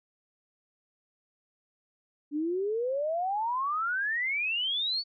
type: exponential sweep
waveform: sine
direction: up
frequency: 285.4 to 4563 Hz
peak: -27 dBFS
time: 2.31-5.04 s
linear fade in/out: 50 ms
effects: none